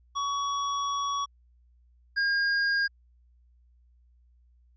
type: tone pair in turn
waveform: square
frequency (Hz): 1125 / 1620.2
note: C#6 / G#6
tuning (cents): +25 / -43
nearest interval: tritone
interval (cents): 632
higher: second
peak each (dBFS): -28 / -24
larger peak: second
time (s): 0.15-1.26 / 2.16-2.88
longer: first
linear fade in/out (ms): 20
effects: added 60 Hz sine -58 dBFS peak until 4.76 s + resampled to 16000 Hz

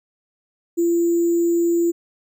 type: tone with sample-and-hold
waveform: sine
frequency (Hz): 340.6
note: F4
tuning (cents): -43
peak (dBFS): -15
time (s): 0.77-1.92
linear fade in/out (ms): 20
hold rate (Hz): 7350
effects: none

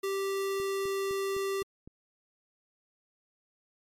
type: tone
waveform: square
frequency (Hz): 391.2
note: G4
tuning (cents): -4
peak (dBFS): -30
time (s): 0.03-1.63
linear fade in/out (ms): 10
type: click train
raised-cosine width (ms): 3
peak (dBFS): -34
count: 6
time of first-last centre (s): 0.6-1.876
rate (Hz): 3.92
effects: MP3 64 kbps

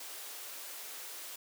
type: high-pass noise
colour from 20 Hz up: white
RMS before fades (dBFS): -45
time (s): 0-1.36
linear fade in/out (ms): 5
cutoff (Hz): 330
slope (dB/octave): 24
effects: none

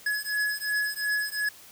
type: beating tone pair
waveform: square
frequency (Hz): 1690 / 1692.8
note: G#6 / G#6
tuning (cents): +30 / +33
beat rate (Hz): 2.8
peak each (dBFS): -30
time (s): 0.06-1.49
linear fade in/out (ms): 5
effects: white hiss -50 dBFS RMS until 1.71 s

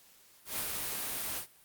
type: noise with ADSR envelope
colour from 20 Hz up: white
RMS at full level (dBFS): -33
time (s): 0.45-1.47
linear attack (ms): 140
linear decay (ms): 55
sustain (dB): -3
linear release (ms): 94
effects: white hiss -61 dBFS RMS until 1.64 s + Opus 48 kbps

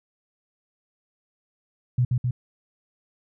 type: tone with echo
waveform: sine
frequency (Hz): 123.9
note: B2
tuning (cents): +6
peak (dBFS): -17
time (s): 1.98-2.05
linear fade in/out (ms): 5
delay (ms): 130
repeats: 2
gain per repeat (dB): -2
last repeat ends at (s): 2.31
effects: none

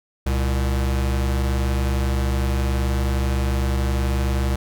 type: tone pair together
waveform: square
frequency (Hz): 66.7 / 117.58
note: C2 / A#2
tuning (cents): +34 / +15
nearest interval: minor seventh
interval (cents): 981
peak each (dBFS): -20 / -28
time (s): 0.26-4.56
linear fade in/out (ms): 5
effects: none

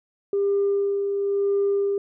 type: tone with tremolo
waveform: sine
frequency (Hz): 399.8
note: G4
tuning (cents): +34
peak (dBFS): -17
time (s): 0.33-1.98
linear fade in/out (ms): 2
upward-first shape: sine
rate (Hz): 0.98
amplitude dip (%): 40
effects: tanh soft clip ceiling -15 dBFS

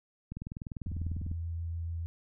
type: click train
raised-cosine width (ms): 5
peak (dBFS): -26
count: 21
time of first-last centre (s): 0.32-1.315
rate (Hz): 20.1
type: tone with vibrato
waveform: sine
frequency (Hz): 83.6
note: E2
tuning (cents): +25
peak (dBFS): -33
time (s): 0.86-2.06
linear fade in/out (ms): 0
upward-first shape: sine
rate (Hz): 6.9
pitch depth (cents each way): 10
effects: none

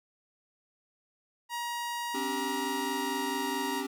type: tone with pitch glide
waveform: sawtooth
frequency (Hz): 950 to 943.4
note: A#5 to A#5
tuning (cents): +33 to +20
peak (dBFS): -29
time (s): 1.49-3.84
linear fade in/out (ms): 50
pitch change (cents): -13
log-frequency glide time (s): 2.33-3.51
type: chord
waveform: square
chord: C suspended second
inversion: none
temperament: equal with one note detuned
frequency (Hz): 261.6 / 286.1 / 392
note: C4 / D4 / G4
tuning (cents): 0 / -45 / 0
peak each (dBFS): -38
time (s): 2.14-3.87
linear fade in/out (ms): 10
effects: none

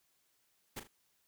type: noise with echo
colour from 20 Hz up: pink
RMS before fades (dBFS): -42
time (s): 0.76-0.8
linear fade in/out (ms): 10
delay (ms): 38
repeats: 2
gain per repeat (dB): -9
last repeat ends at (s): 0.876
effects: white hiss -75 dBFS RMS until 1.27 s

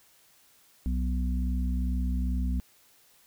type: harmonic tone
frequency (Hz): 62.4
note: B1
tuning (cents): +19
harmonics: 1 / 3 / 4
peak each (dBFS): -26 / -35 / -36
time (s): 0.86-2.6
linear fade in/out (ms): 0
effects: white hiss -61 dBFS RMS until 3.26 s

